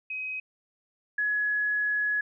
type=tone pair in turn; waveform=sine; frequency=2528 / 1687.2 Hz; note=D#7 / G#6; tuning=+27 / +27 cents; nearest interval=perfect fifth; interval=700 cents; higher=first; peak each=-31 / -24 dBFS; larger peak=second; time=0.1-0.4 / 1.18-2.21 s; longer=second; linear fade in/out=5 ms; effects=none